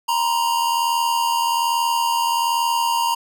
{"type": "tone pair together", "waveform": "square", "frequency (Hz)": [937, 1018.2], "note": ["A#5", "C6"], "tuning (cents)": [9, -47], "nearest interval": "minor second", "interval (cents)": 144, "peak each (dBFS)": [-19, -26], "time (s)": [0.08, 3.15], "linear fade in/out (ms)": 10, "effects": []}